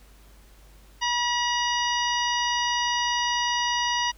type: harmonic tone with a mistuned harmonic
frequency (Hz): 965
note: B5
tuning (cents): -40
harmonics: 1 / 2 / 3 / 4 / 5 / 6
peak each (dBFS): -26 / -29 / -29 / -35 / -34 / -33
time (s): 1.01-4.12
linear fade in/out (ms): 20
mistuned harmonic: 4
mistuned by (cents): -67
effects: added 50 Hz sine -50 dBFS peak until 4.17 s + pink hiss -57 dBFS RMS until 4.17 s